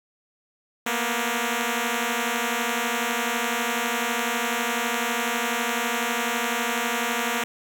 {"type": "beating tone pair", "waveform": "5% pulse", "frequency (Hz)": [230.7, 242.7], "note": ["A#3", "B3"], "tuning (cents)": [-18, -30], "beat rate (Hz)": 12, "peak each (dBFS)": -15, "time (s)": [0.86, 7.44], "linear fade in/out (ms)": 5, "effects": []}